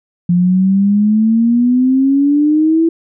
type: exponential sweep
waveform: sine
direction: up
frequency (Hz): 173.6 to 332.9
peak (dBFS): -8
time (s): 0.29-2.89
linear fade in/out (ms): 5
effects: none